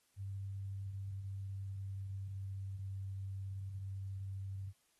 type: tone with pitch glide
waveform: sine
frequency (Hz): 98 to 96.99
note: G2 to G2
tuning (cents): 0 to -18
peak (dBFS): -40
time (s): 0.16-4.73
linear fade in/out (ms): 50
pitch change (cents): -18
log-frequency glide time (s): 0.45-2.91
effects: white hiss -75 dBFS RMS until 4.99 s + AAC 32 kbps